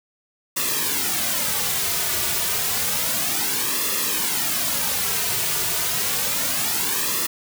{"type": "noise with flanger", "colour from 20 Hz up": "white", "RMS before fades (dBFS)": -23, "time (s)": [0.56, 7.27], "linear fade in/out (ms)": 10, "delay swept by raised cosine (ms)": [1.3, 3.8], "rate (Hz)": 0.3, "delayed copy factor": -0.75, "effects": []}